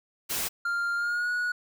white noise, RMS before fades -30 dBFS, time 0.29-0.49 s, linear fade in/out 20 ms
triangle tone with pitch glide, 1396.9 to 1459.6 Hz, F6 to F#6, 0 to -24 cents, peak -24 dBFS, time 0.65-1.52 s, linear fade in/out 5 ms, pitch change +76 cents, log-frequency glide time 0.96-1.3 s
effects none

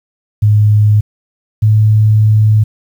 sine tone pair in turn, 105.4 / 107.61 Hz, G#2 / A2, +26 / -38 cents, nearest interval unison, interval 36 cents, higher second, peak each -5 dBFS, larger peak neither, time 0.42-1.01 / 1.62-2.64 s, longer second, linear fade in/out 10 ms, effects 7-bit

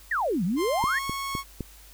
sine exponential two-way sweep, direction down then up, 1975.5 to 162.2 to 1975.5 Hz, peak -23 dBFS, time 0.11-0.99 s, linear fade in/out 5 ms, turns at 0.44 s
sawtooth tone with pitch glide, 1050 to 1100.3 Hz, C6 to C#6, +6 to -13 cents, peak -26 dBFS, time 0.56-1.44 s, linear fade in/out 50 ms, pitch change +81 cents, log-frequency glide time 0.81-1.05 s
click train, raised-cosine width 3 ms, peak -18 dBFS, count 4, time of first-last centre 0.84-1.607 s, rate 3.91 Hz
effects added 50 Hz sine -50 dBFS peak until 1.93 s + white hiss -52 dBFS RMS until 1.93 s

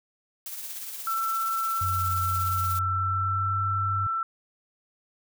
blue noise with tremolo, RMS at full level -35 dBFS, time 0.46-2.79 s, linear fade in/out 0 ms, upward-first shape triangle, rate 17 Hz, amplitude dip 45%
sine tone, 1336 Hz, E6, 23 cents sharp, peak -25 dBFS, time 1.07-4.23 s, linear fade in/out 2 ms
sine tone with pitch glide, 92.5 to 98 Hz, F#2 to G2, 0 to 0 cents, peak -28 dBFS, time 1.81-4.07 s, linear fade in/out 5 ms, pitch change +100 cents, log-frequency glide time 2.86-3.59 s
effects none

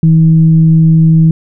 sine tone with frequency modulation, 161.2 Hz, E3, 38 cents flat, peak -3 dBFS, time 0.03-1.31 s, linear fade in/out 2 ms, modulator 158 Hz, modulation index 0.26, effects none

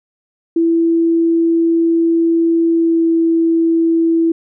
sine tone with pitch glide, 332.3 to 330 Hz, E4 to E4, +14 to +2 cents, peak -10 dBFS, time 0.56-4.32 s, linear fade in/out 5 ms, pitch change -12 cents, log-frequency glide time 2.71-3.05 s, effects none

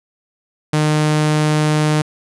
sawtooth tone, 152.5 Hz, D#3, 34 cents flat, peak -9 dBFS, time 0.73-2.02 s, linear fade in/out 5 ms, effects resampled to 24000 Hz

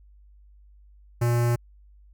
square tone with notch filter, 119.3 Hz, A#2, 41 cents sharp, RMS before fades -22 dBFS, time 1.21-1.56 s, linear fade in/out 10 ms, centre 3500 Hz, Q 0.94, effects added 50 Hz sine -50 dBFS peak until 2.13 s

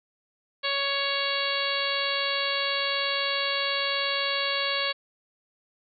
harmonic tone, 557 Hz, C#5, 8 cents sharp, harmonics 1 / 2 / 3 / 4 / 5 / 6 / 7 / 8, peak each -33 / -33 / -33 / -33 / -33 / -33 / -33 / -33 dBFS, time 0.63-4.93 s, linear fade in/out 20 ms, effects none

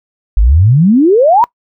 sine exponential sweep, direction up, 46.25 to 987.8 Hz, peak -4 dBFS, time 0.37-1.44 s, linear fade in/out 0 ms, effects noise-tail reverb RT60 0.1 s tail -23 dB re dry

